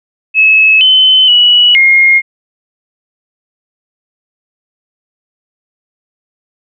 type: tone with pitch steps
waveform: sine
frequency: 2586 / 3050 / 2936 / 2138 Hz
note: E7 / G7 / F#7 / C7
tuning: -34 / -48 / -14 / +37 cents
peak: -3 dBFS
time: 0.34-2.22 s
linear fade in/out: 50 ms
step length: 470 ms
effects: none